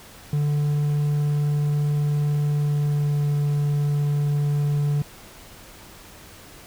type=tone with pitch glide; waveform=triangle; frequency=146.83 to 145.48 Hz; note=D3 to D3; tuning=0 to -16 cents; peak=-17 dBFS; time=0.33-5.02 s; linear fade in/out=2 ms; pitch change=-16 cents; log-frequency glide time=2.52-3.4 s; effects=pink hiss -45 dBFS RMS until 6.66 s